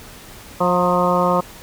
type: harmonic tone with a mistuned harmonic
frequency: 177.9 Hz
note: F3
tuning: 32 cents sharp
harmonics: 1 / 2 / 3 / 4 / 5 / 6 / 7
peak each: -21 / -25 / -19 / -24 / -23 / -21 / -23 dBFS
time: 0.6-1.41 s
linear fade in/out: 10 ms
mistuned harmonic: 5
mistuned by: +49 cents
effects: pink hiss -40 dBFS RMS until 1.62 s